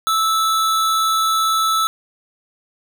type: tone pair together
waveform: square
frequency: 1311 / 3495 Hz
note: E6 / A7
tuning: -10 / -12 cents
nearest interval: octave + perfect fourth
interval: 1698 cents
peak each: -16 / -27 dBFS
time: 0.07-1.87 s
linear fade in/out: 0 ms
effects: none